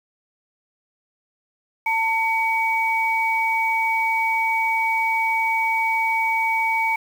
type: tone pair together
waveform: sine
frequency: 896.9 / 2260 Hz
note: A5 / C#7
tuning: +33 / +33 cents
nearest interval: octave + major third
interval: 1600 cents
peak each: -21 dBFS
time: 1.86-6.96 s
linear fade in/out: 5 ms
effects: 7-bit